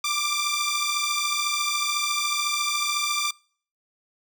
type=beating tone pair; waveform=10% pulse; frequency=1174.7 / 1188.7 Hz; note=D6 / D6; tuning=0 / +21 cents; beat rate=14 Hz; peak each=-18 dBFS; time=0.04-3.31 s; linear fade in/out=5 ms; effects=noise-tail reverb RT60 0.5 s tail -25 dB re dry